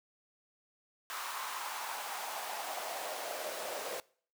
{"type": "noise with high-pass filter sweep", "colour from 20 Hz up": "pink", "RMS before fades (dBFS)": -40, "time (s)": [1.1, 4], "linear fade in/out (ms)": 0, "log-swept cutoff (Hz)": [1100, 520], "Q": 3.2, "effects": ["noise-tail reverb RT60 0.5 s tail -23 dB re dry"]}